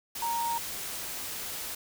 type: tone in noise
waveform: sine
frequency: 932.3 Hz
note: A#5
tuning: in tune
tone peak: -28 dBFS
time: 0.22-0.58 s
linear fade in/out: 5 ms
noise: white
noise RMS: -37 dBFS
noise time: 0.15-1.75 s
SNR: +6 dB
effects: none